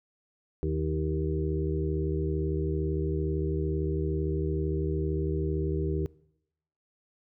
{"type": "harmonic tone with a mistuned harmonic", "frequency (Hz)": 77.78, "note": "D#2", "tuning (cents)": 0, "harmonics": [1, 2, 4, 5, 6], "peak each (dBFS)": [-30, -32, -35, -32, -40], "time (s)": [0.63, 6.06], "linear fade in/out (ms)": 0, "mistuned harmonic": 4, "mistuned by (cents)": 26, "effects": ["noise-tail reverb RT60 0.8 s tail -22 dB re dry"]}